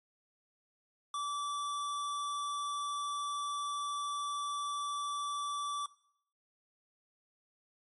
square tone, 1159 Hz, D6, 23 cents flat, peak -35 dBFS, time 1.14-5.86 s, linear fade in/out 2 ms, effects noise-tail reverb RT60 0.7 s tail -21 dB re dry + MP3 48 kbps

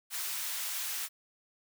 white high-pass noise, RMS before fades -36 dBFS, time 0.1-1.09 s, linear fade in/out 50 ms, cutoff 1100 Hz, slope 12 dB/octave, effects none

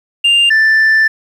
sine tone pair in turn, 2797 / 1767.1 Hz, F7 / A6, +2 / +7 cents, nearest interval minor sixth, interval 795 cents, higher first, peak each -4 dBFS, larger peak neither, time 0.24-0.5 / 0.5-1.08 s, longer second, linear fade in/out 10 ms, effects tanh soft clip ceiling -6 dBFS + 7-bit

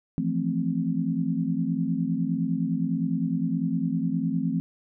sine chord, F major seventh, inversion third, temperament equal, 164.81 / 174.61 / 220 / 261.6 Hz, E3 / F3 / A3 / C4, 0 / 0 / 0 / 0 cents, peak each -29 / -29 / -30 / -28 dBFS, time 0.18-4.6 s, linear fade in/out 0 ms, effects none

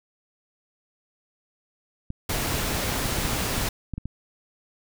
clicks, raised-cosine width 5 ms, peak -19 dBFS, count 12, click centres 2.104 / 2.341 / 2.543 / 3.057 / 3.127 / 3.186 / 3.252 / 3.333 / 3.58 / 3.937 / 3.98 / 4.056 s
pink noise, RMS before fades -27 dBFS, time 2.29-3.69 s, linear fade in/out 5 ms
effects none

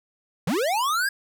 square linear sweep, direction up, 135.1 to 1661.2 Hz, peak -22 dBFS, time 0.47-1.09 s, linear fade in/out 5 ms, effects none

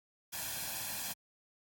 white noise with comb filter, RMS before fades -39 dBFS, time 0.32-1.14 s, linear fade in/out 20 ms, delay 1.2 ms, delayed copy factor +0.7, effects high-pass 60 Hz 12 dB/octave + AAC 64 kbps

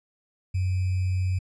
sine tone with sample-and-hold, 92.5 Hz, F#2, in tune, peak -22 dBFS, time 0.54-1.39 s, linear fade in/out 10 ms, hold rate 2450 Hz, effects resampled to 22050 Hz

